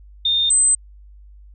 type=tone pair in turn; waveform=sine; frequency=3637 / 8165 Hz; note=A#7 / C9; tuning=-43 / -43 cents; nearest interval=octave + major second; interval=1400 cents; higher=second; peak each=-15 / -12 dBFS; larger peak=second; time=0.25-0.5 / 0.5-0.75 s; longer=neither; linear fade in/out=5 ms; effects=added 50 Hz sine -41 dBFS peak until 1.54 s